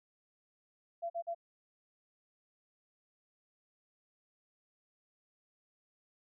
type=tone bursts; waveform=sine; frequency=680 Hz; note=F5; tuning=46 cents flat; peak=-34 dBFS; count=3; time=1.02-1.348 s; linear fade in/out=20 ms; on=80 ms; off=44 ms; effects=none